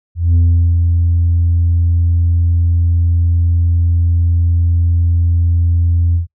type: tone with ADSR envelope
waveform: sine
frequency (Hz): 85.2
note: F2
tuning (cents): -42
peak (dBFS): -4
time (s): 0.15-6.27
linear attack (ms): 200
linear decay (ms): 400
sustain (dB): -4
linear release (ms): 120
effects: noise-tail reverb RT60 0.1 s tail -24 dB re dry + tanh soft clip ceiling -6 dBFS